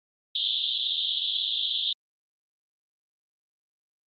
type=band-pass noise; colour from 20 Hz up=pink; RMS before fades=-28 dBFS; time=0.35-1.93 s; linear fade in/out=5 ms; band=3200 to 3800 Hz; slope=96 dB/octave; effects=Opus 48 kbps